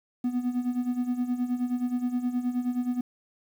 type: tone with tremolo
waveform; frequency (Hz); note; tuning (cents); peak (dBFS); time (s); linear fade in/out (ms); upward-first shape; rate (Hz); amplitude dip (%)
triangle; 246.9; B3; 0; -20; 0.24-3.01; 5; sine; 9.5; 75
effects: tanh soft clip ceiling -16 dBFS + 9-bit